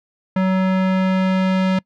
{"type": "tone with low-pass filter sweep", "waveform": "square", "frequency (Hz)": 187.9, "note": "F#3", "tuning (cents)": 27, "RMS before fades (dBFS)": -17, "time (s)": [0.36, 1.79], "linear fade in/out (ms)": 5, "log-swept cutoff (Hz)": [1900, 3300], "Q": 0.94, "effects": ["noise-tail reverb RT60 0.1 s tail -25 dB re dry"]}